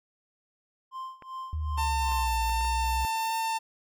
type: tone with tremolo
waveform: triangle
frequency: 1046.5 Hz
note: C6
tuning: in tune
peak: -32 dBFS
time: 0.91-2.29 s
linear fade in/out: 50 ms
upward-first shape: sine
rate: 2.6 Hz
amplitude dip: 90%
type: clicks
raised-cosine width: 0.5 ms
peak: -31 dBFS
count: 6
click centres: 1.223 / 1.78 / 2.119 / 2.495 / 2.61 / 2.649 s
type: linear two-way sweep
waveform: sine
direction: down then up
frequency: 79 to 58.27 to 64.3 Hz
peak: -28 dBFS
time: 1.53-3.05 s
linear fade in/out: 0 ms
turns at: 2.43 s
type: tone with vibrato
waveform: 45% pulse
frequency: 896 Hz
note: A5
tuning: 31 cents sharp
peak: -27 dBFS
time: 1.77-3.59 s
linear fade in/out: 20 ms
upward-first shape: triangle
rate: 1.4 Hz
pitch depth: 8 cents each way
effects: none